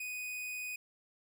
45% pulse tone, 2489 Hz, D#7, in tune, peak -38 dBFS, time 0-0.76 s, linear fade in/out 5 ms, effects none

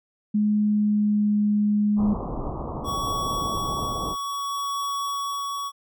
sine tone with pitch glide, 210 to 208.3 Hz, G#3 to G#3, +19 to +5 cents, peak -18 dBFS, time 0.34-2.14 s, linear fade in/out 10 ms, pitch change -14 cents, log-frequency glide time 0.56-1.36 s
pink low-pass noise, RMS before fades -31 dBFS, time 1.96-4.16 s, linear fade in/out 50 ms, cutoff 1200 Hz, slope 96 dB/octave
square tone with tremolo, 1124 Hz, C#6, 24 cents sharp, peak -26 dBFS, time 2.84-5.72 s, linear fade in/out 50 ms, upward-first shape sine, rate 0.61 Hz, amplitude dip 25%
effects none

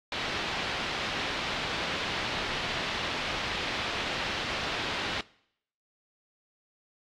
white low-pass noise, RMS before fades -33 dBFS, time 0.12-5.21 s, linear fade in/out 2 ms, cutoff 3800 Hz, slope 24 dB/octave, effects noise-tail reverb RT60 0.7 s tail -22 dB re dry + AAC 64 kbps

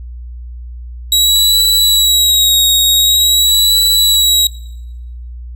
sawtooth tone with vibrato, 3853 Hz, B7, 44 cents flat, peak -5 dBFS, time 1.12-4.47 s, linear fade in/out 2 ms, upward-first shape sine, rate 0.46 Hz, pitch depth 39 cents each way, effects noise-tail reverb RT60 1.0 s tail -24 dB re dry + added 60 Hz sine -25 dBFS peak until 5.55 s

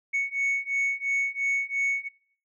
sine beating tone pair, 2217 / 2219.9 Hz, C#7 / C#7, 0 / +2 cents, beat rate 2.9 Hz, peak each -26 dBFS, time 0.13-2.09 s, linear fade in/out 20 ms, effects noise-tail reverb RT60 0.6 s tail -23 dB re dry + tanh soft clip ceiling -21 dBFS

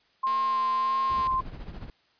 sine tone with vibrato, 1055 Hz, C6, 14 cents sharp, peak -23 dBFS, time 0.23-1.41 s, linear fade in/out 10 ms, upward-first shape sine, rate 1.6 Hz, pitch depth 18 cents each way
click train, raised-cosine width 0.2 ms, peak -25 dBFS, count 232, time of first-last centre 0.27-1.27 s, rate 231 Hz
brown noise with tremolo, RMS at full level -37 dBFS, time 1.1-1.9 s, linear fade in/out 2 ms, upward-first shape sine, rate 14 Hz, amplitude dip 60%
effects white hiss -65 dBFS RMS until 2.19 s + resampled to 11025 Hz

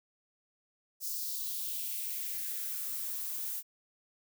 violet noise with high-pass filter sweep, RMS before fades -37 dBFS, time 1-3.63 s, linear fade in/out 50 ms, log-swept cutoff 5500 to 660 Hz, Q 2.3, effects none

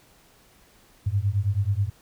sine beating tone pair, 95.8 / 105.1 Hz, G2 / G#2, -39 / +21 cents, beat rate 9.3 Hz, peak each -24 dBFS, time 1.06-1.9 s, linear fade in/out 10 ms, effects pink hiss -57 dBFS RMS until 2.01 s

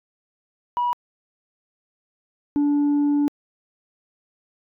sine tone pair in turn, 971 / 289.9 Hz, B5 / D4, -30 / -22 cents, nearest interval octave + major sixth, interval 2092 cents, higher first, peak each -18 / -14 dBFS, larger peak second, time 0.77-0.93 / 2.56-3.28 s, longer second, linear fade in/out 0 ms, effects tanh soft clip ceiling -16 dBFS

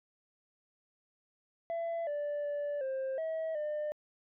sine tone with pitch steps, 671 / 585 / 581 / 530 / 643 / 601 Hz, E5 / D5 / D5 / C5 / E5 / D5, +31 / -7 / -19 / +22 / -43 / +40 cents, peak -30 dBFS, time 1.7-3.92 s, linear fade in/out 0 ms, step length 370 ms, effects tanh soft clip ceiling -32 dBFS

